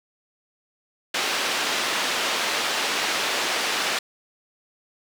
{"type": "band-pass noise", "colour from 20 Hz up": "white", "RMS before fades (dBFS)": -25, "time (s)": [1.14, 3.99], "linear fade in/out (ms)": 5, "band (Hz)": [320, 3900], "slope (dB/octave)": 12, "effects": []}